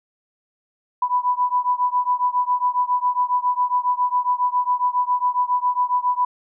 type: beating tone pair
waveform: sine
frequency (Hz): 987.8 / 995.1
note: B5 / B5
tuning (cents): 0 / +13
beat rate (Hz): 7.3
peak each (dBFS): -20 / -21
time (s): 1.02-6.25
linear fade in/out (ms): 5
effects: none